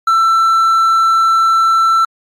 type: tone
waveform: triangle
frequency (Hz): 1336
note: E6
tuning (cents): +23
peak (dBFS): -6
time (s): 0.07-2.05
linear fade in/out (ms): 5
effects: MP3 64 kbps